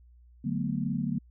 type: chord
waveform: sine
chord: B minor seventh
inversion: first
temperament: equal with one note detuned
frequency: 146.83 / 185 / 220 / 243.3 Hz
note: D3 / F#3 / A3 / B3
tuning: 0 / 0 / 0 / -26 cents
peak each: -33 dBFS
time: 0.44-1.19 s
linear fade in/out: 10 ms
effects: added 60 Hz sine -53 dBFS peak until 1.3 s